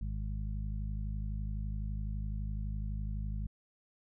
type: harmonic tone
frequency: 51.91 Hz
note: G#1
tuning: in tune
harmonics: 1 / 2 / 3 / 4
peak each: -35 / -41 / -45 / -47 dBFS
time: 0.01-3.47 s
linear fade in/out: 5 ms
effects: none